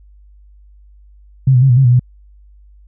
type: tone with pitch steps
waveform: sine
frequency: 132.7 / 124.3 / 135 / 121.8 / 134.7 / 121.9 / 124.8 Hz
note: C3 / B2 / C#3 / B2 / C#3 / B2 / B2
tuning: +25 / +12 / -45 / -24 / -49 / -22 / +19 cents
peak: -6 dBFS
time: 1.47-1.995 s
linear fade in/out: 5 ms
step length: 75 ms
effects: added 50 Hz sine -41 dBFS peak until 2.87 s